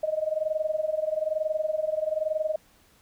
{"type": "tone with amplitude modulation", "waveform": "sine", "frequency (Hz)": 622.3, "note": "D#5", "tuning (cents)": 0, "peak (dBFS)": -21, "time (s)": [0.03, 2.56], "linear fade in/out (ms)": 5, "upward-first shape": "sine", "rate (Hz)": 21.1, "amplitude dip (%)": 85, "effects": ["pink hiss -60 dBFS RMS until 3.01 s"]}